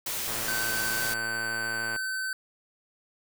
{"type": "noise", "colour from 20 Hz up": "white", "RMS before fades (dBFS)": -32, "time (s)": [0.06, 1.14], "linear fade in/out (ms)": 5}
{"type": "click train", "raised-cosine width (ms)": 0.5, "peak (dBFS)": -22, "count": 191, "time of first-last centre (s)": [0.28, 1.961], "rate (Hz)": 113}
{"type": "tone", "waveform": "square", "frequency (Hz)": 1531, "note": "G6", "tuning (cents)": -41, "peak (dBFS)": -30, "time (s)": [0.48, 2.33], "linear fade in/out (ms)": 2}
{"effects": []}